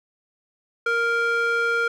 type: tone with band-pass filter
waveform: square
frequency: 466.2 Hz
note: A#4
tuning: in tune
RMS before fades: -22 dBFS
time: 0.86-1.88 s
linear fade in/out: 5 ms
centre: 1400 Hz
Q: 2
effects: none